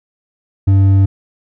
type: tone with hard clipping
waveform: sine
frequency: 97.3 Hz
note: G2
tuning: 12 cents flat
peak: -8 dBFS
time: 0.67-1.06 s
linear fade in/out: 10 ms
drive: 5 dB
effects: none